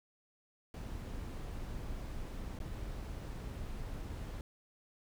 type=noise with dropouts; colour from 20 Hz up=brown; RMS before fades=-42 dBFS; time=0.74-4.41 s; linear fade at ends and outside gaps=1 ms; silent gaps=2.589-2.601 s; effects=none